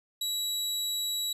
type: tone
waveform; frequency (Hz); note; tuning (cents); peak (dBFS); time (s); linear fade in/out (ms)
sawtooth; 3900; B7; -23; -26; 0.21-1.33; 5
effects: resampled to 32000 Hz + 11-bit